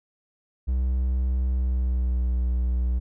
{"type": "tone with pitch glide", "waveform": "triangle", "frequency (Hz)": [63.6, 61.43], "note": ["C2", "B1"], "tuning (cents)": [-48, -9], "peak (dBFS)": -19, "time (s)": [0.67, 3], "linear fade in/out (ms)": 20, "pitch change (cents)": -61, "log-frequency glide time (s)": [1.49, 2.31], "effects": []}